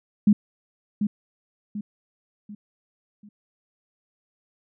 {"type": "tone with echo", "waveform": "sine", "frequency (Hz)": 207.7, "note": "G#3", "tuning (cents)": 0, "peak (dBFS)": -12, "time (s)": [0.27, 0.33], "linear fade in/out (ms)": 5, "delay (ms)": 740, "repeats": 4, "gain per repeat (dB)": -8, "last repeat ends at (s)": 3.29, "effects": []}